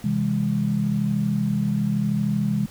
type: chord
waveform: sine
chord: C augmented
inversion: none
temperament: just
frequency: 130.81 / 163.52 / 204.4 Hz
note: C3 / E3 / G#3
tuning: 0 / -14 / -27 cents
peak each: -26 / -26 / -22 dBFS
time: 0.04-2.66 s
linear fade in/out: 5 ms
effects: pink hiss -46 dBFS RMS until 2.7 s